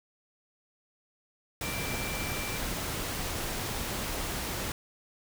sine tone in noise, 2349 Hz, D7, in tune, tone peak -39 dBFS, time 1.63-2.58 s, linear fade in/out 2 ms, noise pink, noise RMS -34 dBFS, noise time 1.61-4.72 s, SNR -8 dB, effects none

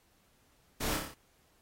pink noise with echo, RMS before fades -36 dBFS, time 0.8-0.97 s, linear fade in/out 10 ms, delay 29 ms, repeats 6, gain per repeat -3 dB, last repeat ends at 1.144 s, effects pink hiss -69 dBFS RMS until 1.61 s + AAC 48 kbps

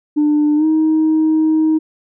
sine tone with pitch glide, 298.2 to 314.5 Hz, D4 to D#4, +27 to +19 cents, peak -9 dBFS, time 0.16-1.79 s, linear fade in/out 20 ms, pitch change +92 cents, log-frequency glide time 0.56-0.65 s, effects tanh soft clip ceiling -8 dBFS

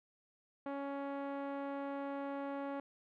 5% pulse tone with low-pass filter, 279 Hz, C#4, 11 cents sharp, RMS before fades -41 dBFS, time 0.66-2.8 s, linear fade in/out 2 ms, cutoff 690 Hz, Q 0.77, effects none

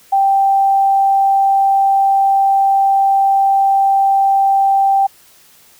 sine tone, 784 Hz, G5, in tune, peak -9 dBFS, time 0.12-5.07 s, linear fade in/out 10 ms, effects white hiss -47 dBFS RMS until 5.79 s

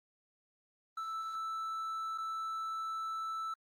triangle tone with dropouts, 1319 Hz, E6, 1 cent sharp, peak -34 dBFS, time 0.97-3.54 s, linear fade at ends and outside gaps 5 ms, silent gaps 2.178-2.182 s, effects Opus 24 kbps

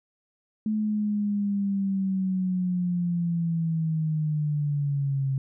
sine linear sweep, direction down, 216.3 to 133.7 Hz, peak -23 dBFS, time 0.66-5.38 s, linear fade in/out 2 ms, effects none

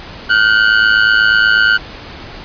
40% pulse ring-modulated tone, 1480 Hz, F#6, in tune, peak -4 dBFS, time 0.29-1.78 s, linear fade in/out 20 ms, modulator 54.1 Hz, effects pink hiss -31 dBFS RMS until 2.44 s + resampled to 11025 Hz

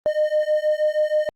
triangle beating tone pair, 607 / 613.3 Hz, D#5 / D#5, -43 / -25 cents, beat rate 6.3 Hz, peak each -18 dBFS, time 0.06-1.29 s, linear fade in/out 0 ms, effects tanh soft clip ceiling -11 dBFS + Opus 32 kbps

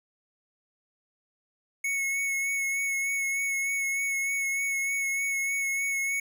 square tone with vibrato, 2200 Hz, C#7, 14 cents flat, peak -27 dBFS, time 1.84-6.2 s, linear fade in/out 5 ms, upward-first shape sine, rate 3.3 Hz, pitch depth 20 cents each way, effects none

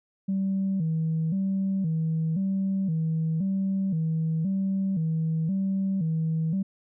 sine tone with vibrato, 176.2 Hz, F3, 16 cents sharp, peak -22 dBFS, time 0.28-6.63 s, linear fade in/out 10 ms, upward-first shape square, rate 0.96 Hz, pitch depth 160 cents each way, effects tanh soft clip ceiling -20 dBFS

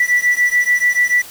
triangle beating tone pair, 1960 / 1966.9 Hz, B6 / B6, -14 / -8 cents, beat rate 6.9 Hz, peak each -12 dBFS, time 0-1.22 s, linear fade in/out 5 ms, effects tanh soft clip ceiling -7 dBFS + white hiss -36 dBFS RMS until 1.3 s

